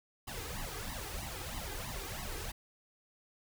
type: noise with flanger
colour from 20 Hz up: pink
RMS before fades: -41 dBFS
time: 0.27-2.52 s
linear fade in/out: 10 ms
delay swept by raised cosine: 1 to 2.5 ms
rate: 3.1 Hz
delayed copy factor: +0.95
effects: none